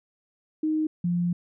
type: tone pair in turn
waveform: sine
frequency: 311.1 / 174.6 Hz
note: D#4 / F3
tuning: 0 / 0 cents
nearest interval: minor seventh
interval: 1000 cents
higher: first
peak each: -22 dBFS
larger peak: neither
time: 0.63-0.87 / 1.04-1.33 s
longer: second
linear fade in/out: 5 ms
effects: none